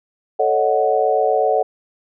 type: chord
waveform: sine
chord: D# half-diminished seventh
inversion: second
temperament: equal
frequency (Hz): 440 / 554.4 / 622.3 / 740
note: A4 / C#5 / D#5 / F#5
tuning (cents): 0 / 0 / 0 / 0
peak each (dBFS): -19 / -20 / -21 / -18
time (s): 0.39-1.63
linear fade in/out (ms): 10
effects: none